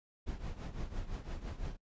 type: noise with tremolo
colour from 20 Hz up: brown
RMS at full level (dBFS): -37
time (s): 0.26-1.77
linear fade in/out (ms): 20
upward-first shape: triangle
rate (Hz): 5.9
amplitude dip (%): 80
effects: noise-tail reverb RT60 0.1 s tail -24 dB re dry + resampled to 16000 Hz